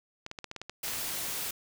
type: clicks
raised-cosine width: 0.2 ms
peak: -22 dBFS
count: 10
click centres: 0.264 / 0.314 / 0.388 / 0.443 / 0.514 / 0.563 / 0.616 / 0.696 / 0.881 / 0.935 s
type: noise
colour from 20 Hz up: white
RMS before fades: -35 dBFS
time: 0.83-1.51 s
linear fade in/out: 5 ms
effects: none